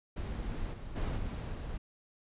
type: noise with level steps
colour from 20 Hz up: brown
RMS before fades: -37 / -43 / -33 / -37 / -39 dBFS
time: 0.16-1.78 s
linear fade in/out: 10 ms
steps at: 0.72 / 0.95 / 1.16 / 1.51 s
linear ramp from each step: 20 ms
effects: resampled to 8000 Hz